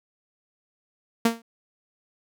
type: tone with exponential decay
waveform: sawtooth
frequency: 230 Hz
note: A#3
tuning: 23 cents flat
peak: -11 dBFS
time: 1.25-1.42 s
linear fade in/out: 5 ms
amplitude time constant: 36 ms
effects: none